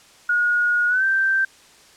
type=tone with pitch glide; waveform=sine; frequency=1443 to 1564.5 Hz; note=F#6 to G6; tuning=-44 to -4 cents; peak=-16 dBFS; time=0.29-1.45 s; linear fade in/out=5 ms; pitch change=+140 cents; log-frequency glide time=0.88-1.04 s; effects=white hiss -50 dBFS RMS until 1.96 s + low-pass 8000 Hz 12 dB/octave